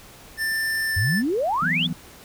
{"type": "tone with pitch glide", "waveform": "square", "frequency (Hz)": [1779, 1760.6], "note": ["A6", "A6"], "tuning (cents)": [19, 1], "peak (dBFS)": -23, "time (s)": [0.37, 1.23], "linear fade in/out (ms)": 50, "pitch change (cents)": -18, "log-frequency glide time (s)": [0.87, 1.04]}
{"type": "exponential sweep", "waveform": "sine", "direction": "up", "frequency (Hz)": [84.1, 3605], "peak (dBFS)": -20, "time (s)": [0.96, 1.87], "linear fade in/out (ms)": 10}
{"type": "chord", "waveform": "sine", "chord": "E suspended second", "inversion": "none", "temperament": "equal", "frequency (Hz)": [164.81, 185, 246.9], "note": ["E3", "F#3", "B3"], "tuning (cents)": [0, 0, 0], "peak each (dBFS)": [-27, -30, -31], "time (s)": [1.62, 1.93], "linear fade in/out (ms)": 5}
{"effects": ["pink hiss -46 dBFS RMS until 2.24 s"]}